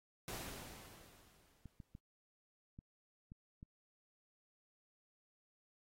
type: noise with exponential decay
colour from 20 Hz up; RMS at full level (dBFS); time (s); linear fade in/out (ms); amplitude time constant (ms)
pink; -44; 0.28-1.99; 1; 370
type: clicks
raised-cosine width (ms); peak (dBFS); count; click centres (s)
5; -39; 6; 1.657 / 1.802 / 1.951 / 2.789 / 3.319 / 3.629
effects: AAC 48 kbps